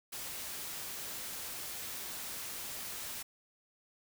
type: noise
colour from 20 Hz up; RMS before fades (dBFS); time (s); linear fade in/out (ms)
white; -42; 0.12-3.23; 10
effects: none